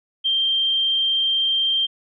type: tone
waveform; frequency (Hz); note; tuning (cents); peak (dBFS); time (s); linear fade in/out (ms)
sine; 3164; G7; +15; -17; 0.24-1.87; 20
effects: none